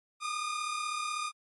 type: tone pair together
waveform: sawtooth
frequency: 1208.4 / 1244.5 Hz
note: D6 / D#6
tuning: +49 / 0 cents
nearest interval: minor second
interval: 51 cents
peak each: -30 / -34 dBFS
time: 0.2-1.32 s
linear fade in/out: 50 ms
effects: MP3 48 kbps